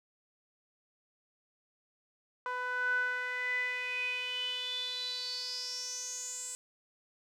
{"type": "tone with band-pass filter sweep", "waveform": "sawtooth", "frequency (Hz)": 498.5, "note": "B4", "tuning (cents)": 16, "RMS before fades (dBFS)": -36, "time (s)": [2.46, 6.55], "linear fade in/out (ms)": 0, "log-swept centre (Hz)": [1200, 7900], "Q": 9, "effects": []}